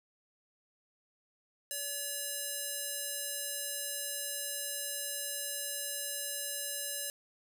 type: tone with band-pass filter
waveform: square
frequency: 570 Hz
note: C#5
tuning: 48 cents sharp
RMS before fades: -38 dBFS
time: 1.71-7.1 s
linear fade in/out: 0 ms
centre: 11000 Hz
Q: 1.1
effects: 10-bit